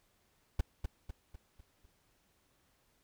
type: noise with echo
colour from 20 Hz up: brown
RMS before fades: -28 dBFS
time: 0.59-0.61 s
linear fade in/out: 5 ms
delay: 250 ms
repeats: 5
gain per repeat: -6 dB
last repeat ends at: 1.86 s
effects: pink hiss -73 dBFS RMS until 3.03 s